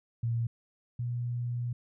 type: tone pair in turn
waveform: sine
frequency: 116.54 / 120.86 Hz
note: A#2 / B2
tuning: 0 / -37 cents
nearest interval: minor second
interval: 63 cents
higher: second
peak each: -27 / -30 dBFS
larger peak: first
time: 0.23-0.47 / 0.99-1.73 s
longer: second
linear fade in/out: 5 ms
effects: none